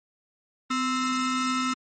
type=ring-modulated tone; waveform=40% pulse; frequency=784 Hz; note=G5; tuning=in tune; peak=-20 dBFS; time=0.7-1.74 s; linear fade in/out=10 ms; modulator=529 Hz; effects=low-pass 11000 Hz 12 dB/octave + MP3 32 kbps